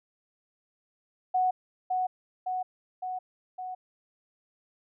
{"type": "tone with echo", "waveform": "sine", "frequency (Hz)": 739, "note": "F#5", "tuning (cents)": -2, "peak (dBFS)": -22, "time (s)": [1.34, 1.51], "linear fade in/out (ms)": 10, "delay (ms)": 560, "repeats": 4, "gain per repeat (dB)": -3, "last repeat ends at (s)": 3.75, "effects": []}